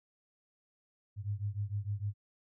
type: beating tone pair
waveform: sine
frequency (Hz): 99.5 / 106.1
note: G2 / G#2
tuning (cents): +26 / +38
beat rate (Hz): 6.6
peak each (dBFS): -36 / -37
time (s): 1.16-2.14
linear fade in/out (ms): 50
effects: none